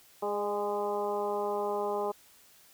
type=harmonic tone with a mistuned harmonic; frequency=205.7 Hz; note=G#3; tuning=16 cents flat; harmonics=1 / 2 / 3 / 4 / 5 / 6; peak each=-44 / -32 / -36 / -35 / -38 / -44 dBFS; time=0.22-2.12 s; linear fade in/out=10 ms; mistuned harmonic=3; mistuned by=-23 cents; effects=white hiss -59 dBFS RMS until 2.73 s